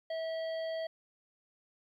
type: harmonic tone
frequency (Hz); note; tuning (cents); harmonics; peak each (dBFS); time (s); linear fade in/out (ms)
649; E5; -27; 1 / 3 / 5 / 7; -34 / -48 / -50 / -53; 0.1-0.87; 5
effects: 12-bit